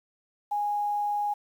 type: tone with quantisation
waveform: sine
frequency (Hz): 826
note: G#5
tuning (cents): -10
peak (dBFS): -25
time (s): 0.51-1.34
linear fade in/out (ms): 10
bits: 9
effects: none